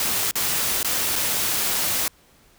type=noise with dropouts; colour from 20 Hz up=white; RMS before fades=-23 dBFS; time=0-2.08 s; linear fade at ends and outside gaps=1 ms; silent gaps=0.311-0.355 / 0.83-0.846 / 1.157-1.161 s; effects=pink hiss -56 dBFS RMS until 2.58 s

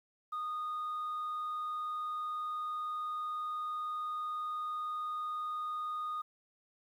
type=tone; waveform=sine; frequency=1233 Hz; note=D#6; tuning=16 cents flat; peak=-33 dBFS; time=0.32-6.22 s; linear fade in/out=10 ms; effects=tanh soft clip ceiling -33 dBFS + 11-bit

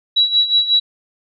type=tone with tremolo; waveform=sine; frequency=3904 Hz; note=B7; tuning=21 cents flat; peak=-9 dBFS; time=0.16-0.8 s; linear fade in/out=10 ms; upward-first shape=sine; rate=5.5 Hz; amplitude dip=75%; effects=none

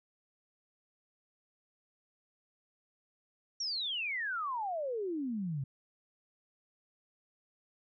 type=exponential sweep; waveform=sine; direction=down; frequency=5750 to 129 Hz; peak=-33 dBFS; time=3.6-5.64 s; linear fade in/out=5 ms; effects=none

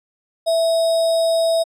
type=tone with sample-and-hold; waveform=sine; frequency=659.3 Hz; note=E5; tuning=in tune; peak=-14 dBFS; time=0.46-1.64 s; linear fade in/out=20 ms; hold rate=4410 Hz; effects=low-pass 10000 Hz 12 dB/octave

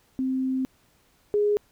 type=tone pair in turn; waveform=sine; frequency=261.2 / 414.6 Hz; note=C4 / G#4; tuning=-3 / -3 cents; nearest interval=minor sixth; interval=800 cents; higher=second; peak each=-23 / -19 dBFS; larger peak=second; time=0.19-0.65 / 1.34-1.57 s; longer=first; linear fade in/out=0 ms; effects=pink hiss -63 dBFS RMS until 1.71 s

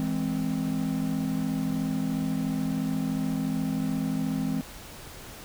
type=chord; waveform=triangle; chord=E augmented; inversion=none; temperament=equal; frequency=164.81 / 207.7 / 261.6 Hz; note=E3 / G#3 / B#3; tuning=0 / 0 / 0 cents; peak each=-29 / -29 / -27 dBFS; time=0-4.61 s; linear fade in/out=0 ms; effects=pink hiss -44 dBFS RMS until 5.44 s

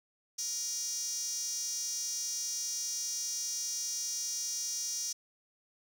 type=tone with high-pass filter; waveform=sawtooth; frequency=475 Hz; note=A#4; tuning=33 cents sharp; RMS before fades=-36 dBFS; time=0.38-5.13 s; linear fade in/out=10 ms; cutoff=5800 Hz; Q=8.1; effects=none

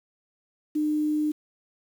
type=tone with quantisation; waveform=sine; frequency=302.8 Hz; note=D#4; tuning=47 cents flat; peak=-22 dBFS; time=0.75-1.32 s; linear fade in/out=10 ms; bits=8; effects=none

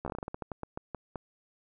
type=slowing click train; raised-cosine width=1 ms; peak=-22 dBFS; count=16; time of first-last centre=0.05-1.157 s; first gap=13 ms; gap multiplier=1.22; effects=none

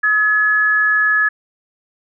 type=tone pair together; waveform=sine; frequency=1275 / 1701.9 Hz; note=D#6 / G#6; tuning=+42 / +42 cents; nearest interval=perfect fourth; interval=500 cents; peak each=-21 / -12 dBFS; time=0.03-1.29 s; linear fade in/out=10 ms; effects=none

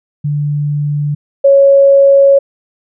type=tone pair in turn; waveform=sine; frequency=146.6 / 553.5 Hz; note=D3 / C#5; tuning=-3 / -3 cents; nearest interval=octave + major seventh; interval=2300 cents; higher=second; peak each=-12 / -3 dBFS; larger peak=second; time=0.24-1.15 / 1.44-2.39 s; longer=second; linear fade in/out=10 ms; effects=none

